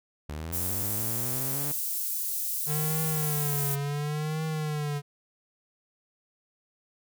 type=linear sweep; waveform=sawtooth; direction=up; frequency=72.4 to 146.83 Hz; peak=-30 dBFS; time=0.29-1.72 s; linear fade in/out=5 ms
type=high-pass noise; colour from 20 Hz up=white; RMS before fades=-31 dBFS; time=0.52-3.76 s; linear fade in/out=20 ms; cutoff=9100 Hz; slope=12 dB/octave
type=tone with vibrato; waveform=square; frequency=149 Hz; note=D3; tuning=25 cents sharp; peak=-29 dBFS; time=2.66-5.02 s; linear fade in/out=50 ms; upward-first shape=triangle; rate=0.7 Hz; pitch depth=110 cents each way
effects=none